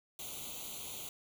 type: noise with comb filter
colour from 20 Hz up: white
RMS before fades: -44 dBFS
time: 0.19-1.09 s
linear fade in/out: 2 ms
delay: 0.29 ms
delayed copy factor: +0.9
effects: none